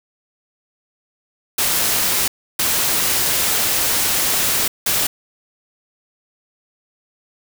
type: noise bursts at uneven times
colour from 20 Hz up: white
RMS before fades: -18 dBFS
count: 3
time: 1.58-2.28 / 2.59-4.68 / 4.86-5.07 s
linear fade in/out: 5 ms
effects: none